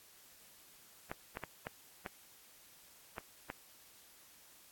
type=clicks; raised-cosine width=0.5 ms; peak=-24 dBFS; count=7; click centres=1.115 / 1.371 / 1.437 / 1.669 / 2.062 / 3.182 / 3.501 s; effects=white hiss -61 dBFS RMS until 4.71 s + AAC 64 kbps